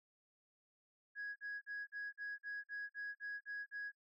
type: tone bursts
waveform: sine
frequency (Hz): 1661.2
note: G#6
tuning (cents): 0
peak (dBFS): -40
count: 11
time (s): 1.15-3.92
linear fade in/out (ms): 50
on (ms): 210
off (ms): 46
effects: noise-tail reverb RT60 0.1 s tail -24 dB re dry + tanh soft clip ceiling -39 dBFS